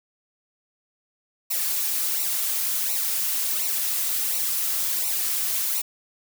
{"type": "noise with flanger", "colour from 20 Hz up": "blue", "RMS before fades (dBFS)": -25, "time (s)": [1.5, 5.82], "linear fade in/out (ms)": 10, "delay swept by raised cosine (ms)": [0.6, 5], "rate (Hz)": 1.4, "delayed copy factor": -0.8, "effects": []}